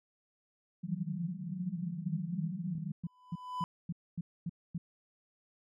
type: band-pass noise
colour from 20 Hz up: pink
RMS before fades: -37 dBFS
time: 0.83-2.92 s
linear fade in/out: 10 ms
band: 160 to 190 Hz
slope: 96 dB/octave
type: tone bursts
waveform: sine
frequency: 170.3 Hz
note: F3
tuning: 43 cents flat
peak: -33 dBFS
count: 8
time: 2.75-4.78 s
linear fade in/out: 5 ms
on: 35 ms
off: 250 ms
type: tone with exponential growth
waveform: triangle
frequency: 1000 Hz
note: B5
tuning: 21 cents sharp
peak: -29 dBFS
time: 3.04-3.64 s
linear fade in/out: 0 ms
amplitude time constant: 130 ms
effects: none